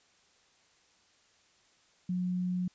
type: tone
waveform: sine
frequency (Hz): 180.8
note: F#3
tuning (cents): -40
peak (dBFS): -29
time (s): 2.09-2.68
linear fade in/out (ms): 5
effects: white hiss -66 dBFS RMS until 2.74 s + resampled to 16000 Hz